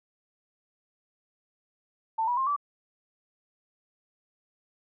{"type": "tone with pitch steps", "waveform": "sine", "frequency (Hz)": [892, 972.7, 1060.8, 1156.8], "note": ["A5", "B5", "C6", "D6"], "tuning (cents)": [23, -27, 23, -27], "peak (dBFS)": -24, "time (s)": [2.18, 2.564], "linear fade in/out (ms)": 10, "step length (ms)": 96, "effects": []}